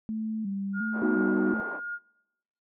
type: tone with vibrato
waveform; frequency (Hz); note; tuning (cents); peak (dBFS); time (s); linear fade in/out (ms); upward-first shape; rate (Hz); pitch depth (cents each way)
sine; 207.7; G#3; 0; -29; 0.09-1.6; 0; square; 1.4; 92
type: tone with tremolo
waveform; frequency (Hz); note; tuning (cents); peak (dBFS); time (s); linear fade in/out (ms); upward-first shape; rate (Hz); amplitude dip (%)
sine; 1423; F6; +32; -30; 0.73-1.99; 50; triangle; 2.6; 45
type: band-pass noise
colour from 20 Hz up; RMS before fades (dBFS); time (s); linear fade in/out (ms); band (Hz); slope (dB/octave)
pink; -39; 0.92-1.81; 50; 290 to 1200; 24
type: chord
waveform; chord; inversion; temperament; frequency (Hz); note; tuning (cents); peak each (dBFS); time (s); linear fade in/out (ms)
sine; B major; none; equal with one note detuned; 243.8 / 311.1 / 370; B3 / D#4 / F#4; -22 / 0 / 0; -28; 1.02-1.54; 2
effects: noise-tail reverb RT60 1.0 s tail -26 dB re dry